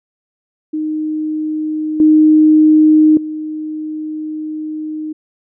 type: tone with level steps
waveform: sine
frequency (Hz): 309.2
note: D#4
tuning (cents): -11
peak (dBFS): -16 / -5 / -20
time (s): 0.73-5.13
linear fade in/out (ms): 10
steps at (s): 2 / 3.17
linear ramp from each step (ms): 2
effects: none